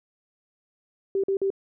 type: tone bursts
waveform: sine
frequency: 390.1 Hz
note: G4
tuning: 8 cents flat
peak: -21 dBFS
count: 3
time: 1.15-1.503 s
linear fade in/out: 2 ms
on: 87 ms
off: 46 ms
effects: none